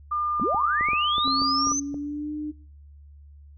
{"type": "tone", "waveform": "sine", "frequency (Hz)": 1203, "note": "D6", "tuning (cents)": 41, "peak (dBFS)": -23, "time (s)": [0.11, 1.73], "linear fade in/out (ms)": 10}
{"type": "clicks", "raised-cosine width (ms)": 2, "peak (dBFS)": -23, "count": 11, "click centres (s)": [0.398, 0.546, 0.81, 0.887, 0.933, 1.182, 1.277, 1.419, 1.671, 1.717, 1.943]}
{"type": "linear sweep", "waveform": "sine", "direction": "up", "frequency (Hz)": [171.7, 6272], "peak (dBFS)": -24, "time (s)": [0.41, 1.8], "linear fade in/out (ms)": 5}
{"type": "tone with pitch glide", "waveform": "sine", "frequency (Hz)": [270, 301.3], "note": ["C#4", "D4"], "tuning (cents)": [-45, 44], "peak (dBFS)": -28, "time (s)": [1.24, 2.52], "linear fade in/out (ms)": 20, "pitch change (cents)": 189, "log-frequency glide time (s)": [1.48, 2.33]}
{"effects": ["noise-tail reverb RT60 0.7 s tail -26 dB re dry", "added 72 Hz sine -45 dBFS peak until 3.57 s"]}